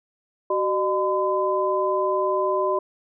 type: tone cluster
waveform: sine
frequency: 378.1 / 607 / 1016 Hz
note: F#4 / D#5 / B5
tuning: +38 / -43 / +49 cents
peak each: -24 dBFS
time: 0.5-2.79 s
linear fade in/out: 5 ms
effects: none